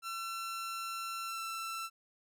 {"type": "tone with pitch glide", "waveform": "sawtooth", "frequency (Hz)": [1350, 1337.6], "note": ["E6", "E6"], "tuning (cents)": [41, 25], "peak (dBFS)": -34, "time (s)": [0.02, 1.9], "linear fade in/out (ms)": 50, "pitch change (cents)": -16, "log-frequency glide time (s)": [1.27, 1.42], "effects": []}